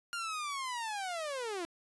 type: linear sweep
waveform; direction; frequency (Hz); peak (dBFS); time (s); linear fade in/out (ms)
sawtooth; down; 1415 to 325.2; -32; 0.13-1.65; 0
effects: resampled to 24000 Hz